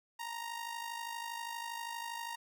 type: tone with amplitude modulation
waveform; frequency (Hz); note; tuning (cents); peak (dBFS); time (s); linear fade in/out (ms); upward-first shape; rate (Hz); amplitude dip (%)
sawtooth; 932.3; A#5; 0; -33; 0.19-2.36; 10; sine; 52.5; 60
effects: none